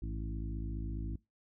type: harmonic tone with a mistuned harmonic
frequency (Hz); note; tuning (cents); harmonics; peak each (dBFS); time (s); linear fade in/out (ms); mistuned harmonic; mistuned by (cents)
54.7; A1; -9; 1 / 2 / 3 / 4 / 5 / 6; -37 / -43 / -47 / -49 / -48 / -49; 0.02-1.16; 5; 2; -83
effects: noise-tail reverb RT60 0.2 s tail -21 dB re dry